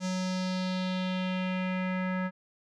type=tone with low-pass filter sweep; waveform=square; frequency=185 Hz; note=F#3; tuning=in tune; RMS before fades=-31 dBFS; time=0-2.31 s; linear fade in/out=50 ms; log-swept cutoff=6400 to 1700 Hz; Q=2.6; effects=none